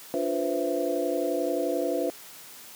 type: tone cluster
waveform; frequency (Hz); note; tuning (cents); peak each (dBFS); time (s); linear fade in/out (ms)
sine; 293.1 / 352.6 / 491.6 / 523 / 665; D4 / F4 / B4 / C5 / E5; -3 / +17 / -8 / -1 / +15; -31; 0.14-2.1; 0
effects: white hiss -46 dBFS RMS until 2.75 s + high-pass 150 Hz 12 dB/octave